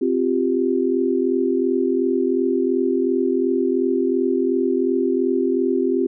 sine chord, C suspended fourth, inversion none, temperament equal, 261.6 / 349.2 / 392 Hz, C4 / F4 / G4, 0 / 0 / 0 cents, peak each -21 dBFS, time 0.01-6.07 s, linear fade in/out 10 ms, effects none

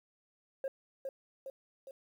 sine tone with echo, 538 Hz, C5, 48 cents sharp, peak -30 dBFS, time 0.64-0.68 s, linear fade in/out 2 ms, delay 410 ms, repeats 3, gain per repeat -5 dB, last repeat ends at 1.91 s, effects tanh soft clip ceiling -32 dBFS + 11-bit

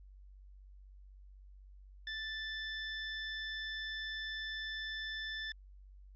25% pulse tone, 1760 Hz, A6, in tune, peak -35 dBFS, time 2.07-5.52 s, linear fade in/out 2 ms, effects added 48 Hz sine -53 dBFS peak until 6.15 s + resampled to 16000 Hz

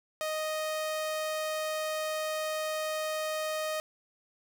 sawtooth tone, 622.3 Hz, D#5, in tune, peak -27 dBFS, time 0.21-3.8 s, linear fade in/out 0 ms, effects none

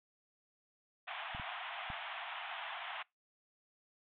pink band-pass noise, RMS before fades -44 dBFS, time 1.07-3.03 s, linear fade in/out 10 ms, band 660 to 3500 Hz, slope 96 dB/octave
clicks, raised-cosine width 5 ms, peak -35 dBFS, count 3, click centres 1.349 / 1.398 / 1.902 s
effects noise-tail reverb RT60 0.2 s tail -25 dB re dry

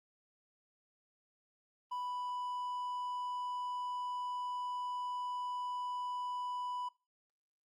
triangle tone, 990 Hz, B5, 4 cents sharp, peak -35 dBFS, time 1.91-6.89 s, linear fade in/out 10 ms, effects noise-tail reverb RT60 0.3 s tail -22 dB re dry + Opus 32 kbps

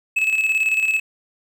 triangle tone with tremolo, 2595 Hz, E7, 28 cents flat, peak -13 dBFS, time 0.16-1 s, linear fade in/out 10 ms, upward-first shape square, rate 18 Hz, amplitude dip 50%, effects none

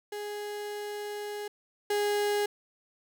35% pulse tone pair in turn, 414.7 / 412.5 Hz, G#4 / G#4, -3 / -12 cents, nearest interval unison, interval 9 cents, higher first, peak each -33 / -24 dBFS, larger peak second, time 0.12-1.48 / 1.9-2.46 s, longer first, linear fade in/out 5 ms, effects none

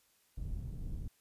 pink low-pass noise, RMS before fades -40 dBFS, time 0.37-1.08 s, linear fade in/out 5 ms, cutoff 130 Hz, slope 12 dB/octave, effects white hiss -71 dBFS RMS until 1.2 s + resampled to 32000 Hz

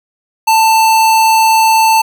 square tone, 888 Hz, A5, 16 cents sharp, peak -7 dBFS, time 0.47-2.02 s, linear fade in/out 10 ms, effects none

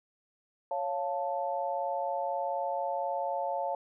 sine chord, Db augmented, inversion none, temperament equal, 554.4 / 698.5 / 880 Hz, Db5 / F5 / A5, 0 / 0 / 0 cents, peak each -34 dBFS, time 0.71-3.75 s, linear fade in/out 2 ms, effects none

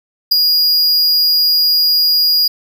square tone with ADSR envelope, 4868 Hz, D#8, 39 cents flat, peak -5 dBFS, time 0.31-2.48 s, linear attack 12 ms, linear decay 4 ms, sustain -5 dB, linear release 7 ms, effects none

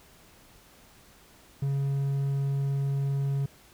triangle tone, 138.59 Hz, C#3, in tune, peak -23 dBFS, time 1.62-3.46 s, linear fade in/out 5 ms, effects pink hiss -56 dBFS RMS until 3.73 s

